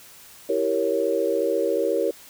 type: chord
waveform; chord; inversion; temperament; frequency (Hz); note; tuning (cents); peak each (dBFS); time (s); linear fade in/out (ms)
sine; E diminished seventh; none; equal; 329.6 / 392 / 466.2 / 554.4; E4 / G4 / Bb4 / Db5; 0 / 0 / 0 / 0; -28 / -26 / -24 / -25; 0.49-2.11; 5
effects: white hiss -47 dBFS RMS until 2.29 s